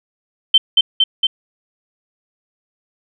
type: tone with echo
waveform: sine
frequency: 3100 Hz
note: G7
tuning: 20 cents flat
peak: -5 dBFS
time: 0.54-0.58 s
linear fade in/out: 5 ms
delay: 230 ms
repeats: 3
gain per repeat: -2 dB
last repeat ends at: 1.27 s
effects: none